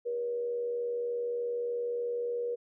sine tone with frequency modulation, 478.4 Hz, A#4, 45 cents sharp, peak -30 dBFS, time 0.05-2.56 s, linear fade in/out 20 ms, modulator 83.3 Hz, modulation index 0.3, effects none

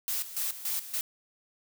blue noise with tremolo, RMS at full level -31 dBFS, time 0.08-1.01 s, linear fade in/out 0 ms, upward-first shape square, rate 3.5 Hz, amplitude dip 75%, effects none

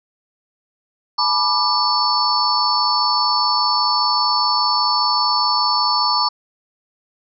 sine tone cluster, 858 / 983 / 1184 / 4443 / 5290 Hz, A5 / B5 / D6 / C#8 / E8, -44 / -8 / +14 / +3 / +5 cents, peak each -24 / -20 / -21 / -19 / -24 dBFS, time 1.18-6.29 s, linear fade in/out 10 ms, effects none

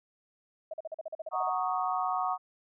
sine tone bursts, 637 Hz, D#5, 41 cents sharp, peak -34 dBFS, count 12, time 0.71-1.496 s, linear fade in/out 5 ms, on 27 ms, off 42 ms
sine chord, D# minor seventh, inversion first, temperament equal, 740 / 932.3 / 1108.7 / 1244.5 Hz, F#5 / A#5 / C#6 / D#6, 0 / 0 / 0 / 0 cents, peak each -31 / -36 / -33 / -35 dBFS, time 1.31-2.38 s, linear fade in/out 50 ms
effects none

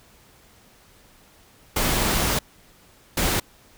pink noise bursts at uneven times, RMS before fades -22 dBFS, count 2, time 1.76-2.39 / 3.17-3.4 s, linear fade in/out 5 ms, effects pink hiss -54 dBFS RMS until 3.77 s

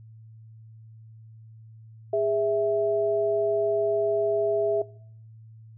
sine tone pair together, 410 / 656.9 Hz, G#4 / E5, -22 / -6 cents, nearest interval minor sixth, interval 816 cents, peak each -25 / -23 dBFS, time 2.13-4.82 s, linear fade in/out 5 ms, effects noise-tail reverb RT60 0.6 s tail -22 dB re dry + added 111 Hz sine -45 dBFS peak until 5.77 s

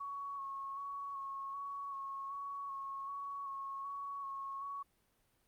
sine tone with vibrato, 1107 Hz, C#6, 3 cents flat, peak -40 dBFS, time 0-4.83 s, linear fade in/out 10 ms, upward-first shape square, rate 1.3 Hz, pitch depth 19 cents each way, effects pink hiss -75 dBFS RMS until 5.47 s + Opus 48 kbps

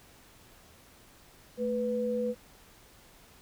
sine tone pair together, 220.2 / 493.9 Hz, A3 / B4, +2 / 0 cents, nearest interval octave + major second, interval 1398 cents, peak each -33 / -29 dBFS, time 1.57-2.35 s, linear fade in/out 50 ms, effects pink hiss -57 dBFS RMS until 3.41 s

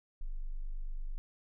sine tone, 24.5 Hz, G0, in tune, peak -34 dBFS, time 0.21-1.18 s, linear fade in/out 0 ms, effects none

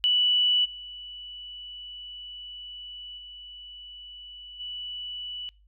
sine tone with level steps, 2960 Hz, F#7, in tune, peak -19 / -38 / -41 / -33 dBFS, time 0.04-5.49 s, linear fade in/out 0 ms, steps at 0.64 / 3.17 / 4.59 s, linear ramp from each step 20 ms, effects noise-tail reverb RT60 0.3 s tail -25 dB re dry + added 50 Hz sine -56 dBFS peak until 5.67 s

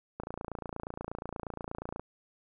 click train, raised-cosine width 1 ms, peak -23 dBFS, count 52, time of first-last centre 0.2-1.996 s, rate 28.4 Hz, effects none

